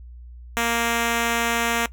5% pulse tone, 233.1 Hz, A#3, in tune, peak -9 dBFS, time 0.57-1.86 s, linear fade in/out 0 ms, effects noise-tail reverb RT60 0.1 s tail -19 dB re dry + added 60 Hz sine -38 dBFS peak until 1.92 s

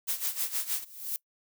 blue noise with tremolo, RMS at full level -29 dBFS, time 0.07-0.85 s, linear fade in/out 20 ms, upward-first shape sine, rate 6.4 Hz, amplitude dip 80%
violet noise with exponential growth, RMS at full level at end -30 dBFS, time 0.65-1.16 s, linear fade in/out 0 ms, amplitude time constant 110 ms
effects noise-tail reverb RT60 0.1 s tail -23 dB re dry

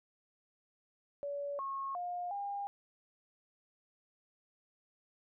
sine tone with pitch steps, 570 / 1089 / 710 / 805 Hz, C#5 / C#6 / F5 / G5, +48 / -31 / +28 / +46 cents, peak -36 dBFS, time 1.23-2.67 s, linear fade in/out 0 ms, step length 360 ms, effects none

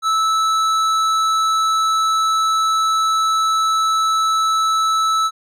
sine tone with hard clipping, 1310 Hz, E6, 11 cents flat, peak -16 dBFS, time 0.02-5.31 s, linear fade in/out 50 ms, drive 11 dB, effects none

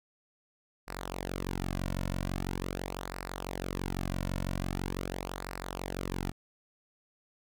sawtooth tone with flanger, 46 Hz, F#1, 9 cents flat, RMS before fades -36 dBFS, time 0.87-6.32 s, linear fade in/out 20 ms, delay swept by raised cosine 0.3 to 2.5 ms, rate 0.43 Hz, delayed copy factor -0.75, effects none

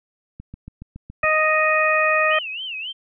click train, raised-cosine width 5 ms, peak -23 dBFS, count 7, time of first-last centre 0.4-1.24 s, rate 7.14 Hz
harmonic tone, 622.3 Hz, D#5, in tune, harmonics 1 / 2 / 3 / 4, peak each -21 / -21 / -21 / -21 dBFS, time 1.23-2.39 s, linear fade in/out 5 ms
sine tone with vibrato, 2812 Hz, F7, 11 cents sharp, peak -27 dBFS, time 2.3-2.93 s, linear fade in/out 20 ms, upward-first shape sine, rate 3.7 Hz, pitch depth 190 cents each way
effects none

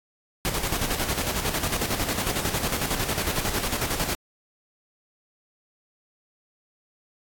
pink noise with tremolo, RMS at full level -25 dBFS, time 0.45-4.15 s, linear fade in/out 0 ms, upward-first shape square, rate 11 Hz, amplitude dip 50%, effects AAC 64 kbps

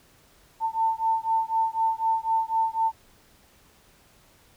sine beating tone pair, 894 / 898 Hz, A5 / A5, +27 / +35 cents, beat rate 4 Hz, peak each -25 dBFS, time 0.6-2.92 s, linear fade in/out 50 ms, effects pink hiss -58 dBFS RMS until 4.56 s

